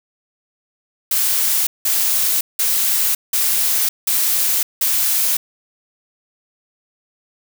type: noise bursts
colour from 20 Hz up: blue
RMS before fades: -17 dBFS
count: 6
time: 1.11-5.37 s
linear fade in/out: 5 ms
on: 560 ms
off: 180 ms
effects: none